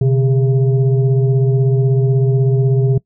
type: tone with frequency modulation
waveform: sine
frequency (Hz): 128.9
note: C3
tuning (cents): -26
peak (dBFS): -10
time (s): 0.01-2.98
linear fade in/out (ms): 5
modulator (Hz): 274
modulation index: 0.68
effects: noise-tail reverb RT60 0.1 s tail -22 dB re dry